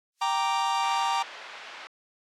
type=noise with exponential growth; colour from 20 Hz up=violet; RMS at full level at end=-43 dBFS; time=0.12-0.22 s; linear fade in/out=2 ms; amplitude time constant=21 ms
type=chord; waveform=45% pulse; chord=G minor; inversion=none; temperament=equal; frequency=784 / 932.3 / 1174.7 Hz; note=G5 / Bb5 / D6; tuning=0 / 0 / 0 cents; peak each=-29 / -27 / -30 dBFS; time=0.21-1.23 s; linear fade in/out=10 ms
type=band-pass noise; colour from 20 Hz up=white; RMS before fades=-43 dBFS; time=0.83-1.87 s; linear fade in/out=0 ms; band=650 to 2600 Hz; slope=12 dB/octave
effects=low-pass 6000 Hz 12 dB/octave